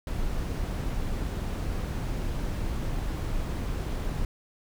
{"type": "noise", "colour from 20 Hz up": "brown", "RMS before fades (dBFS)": -30, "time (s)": [0.07, 4.25], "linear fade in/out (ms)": 2, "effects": []}